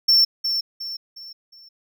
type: tone with echo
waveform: triangle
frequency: 5410 Hz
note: E8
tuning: 44 cents sharp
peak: -11 dBFS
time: 0.08-0.25 s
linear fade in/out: 10 ms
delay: 360 ms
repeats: 4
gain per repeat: -8 dB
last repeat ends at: 1.69 s
effects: none